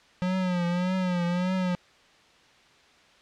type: tone with vibrato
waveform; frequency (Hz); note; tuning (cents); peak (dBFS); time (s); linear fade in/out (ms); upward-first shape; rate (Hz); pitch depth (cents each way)
square; 180; F#3; -47; -25; 0.22-1.75; 0; triangle; 1.7; 79
effects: white hiss -57 dBFS RMS until 3.21 s + low-pass 4000 Hz 12 dB/octave